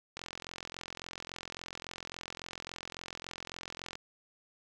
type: click train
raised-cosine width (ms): 0.2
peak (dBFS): -23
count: 166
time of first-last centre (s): 0.17-3.954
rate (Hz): 43.6
effects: none